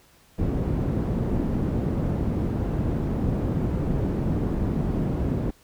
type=low-pass noise; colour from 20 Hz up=white; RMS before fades=-25 dBFS; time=0.38-5.51 s; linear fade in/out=10 ms; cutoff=230 Hz; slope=12 dB/octave; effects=pink hiss -57 dBFS RMS until 5.63 s